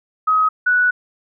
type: tone pair in turn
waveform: sine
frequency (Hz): 1267 / 1475.9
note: D#6 / F#6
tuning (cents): +31 / -5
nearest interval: minor third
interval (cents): 264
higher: second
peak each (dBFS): -12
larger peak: neither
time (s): 0.27-0.49 / 0.66-0.91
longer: second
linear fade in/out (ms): 10
effects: none